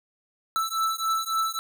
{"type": "beating tone pair", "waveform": "square", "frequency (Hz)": [1318.5, 1322.1], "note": ["E6", "E6"], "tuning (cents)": [0, 5], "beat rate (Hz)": 3.6, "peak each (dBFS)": -28, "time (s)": [0.56, 1.59], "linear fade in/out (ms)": 0, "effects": []}